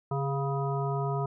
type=harmonic tone with a mistuned harmonic; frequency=139.3 Hz; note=C#3; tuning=9 cents sharp; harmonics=1 / 3 / 5 / 7 / 9; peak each=-29 / -34 / -36 / -37 / -39 dBFS; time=0.11-1.26 s; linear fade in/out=5 ms; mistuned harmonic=3; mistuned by=-36 cents; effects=none